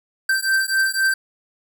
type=beating tone pair; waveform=square; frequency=1559 / 1562.9 Hz; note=G6 / G6; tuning=-10 / -6 cents; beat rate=3.9 Hz; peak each=-21 dBFS; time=0.29-1.14 s; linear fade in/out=5 ms; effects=none